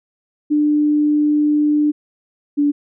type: tone pair in turn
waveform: sine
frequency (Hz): 297.9 / 289.9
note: D4 / D4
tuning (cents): +25 / -22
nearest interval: unison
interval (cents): 47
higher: first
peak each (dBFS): -12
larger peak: neither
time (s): 0.5-1.92 / 2.57-2.72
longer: first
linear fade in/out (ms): 20
effects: none